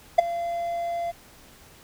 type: tone with ADSR envelope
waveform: triangle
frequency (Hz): 686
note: F5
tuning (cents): -31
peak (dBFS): -6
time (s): 0.18-1.12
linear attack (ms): 10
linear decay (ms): 11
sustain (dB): -18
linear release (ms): 21
effects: pink hiss -51 dBFS RMS until 1.83 s